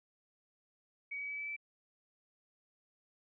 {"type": "tone with pitch steps", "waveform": "sine", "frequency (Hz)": [2261, 2275, 2290, 2305, 2319], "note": ["C#7", "C#7", "D7", "D7", "D7"], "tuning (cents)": [34, 44, -44, -33, -22], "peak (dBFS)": -38, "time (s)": [1.11, 1.565], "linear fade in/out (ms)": 10, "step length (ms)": 91, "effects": []}